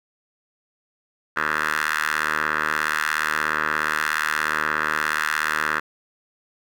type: ring-modulated tone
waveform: 10% pulse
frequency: 76.9 Hz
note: D#2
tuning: 20 cents flat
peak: -10 dBFS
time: 1.36-5.8 s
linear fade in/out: 10 ms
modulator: 1500 Hz
effects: none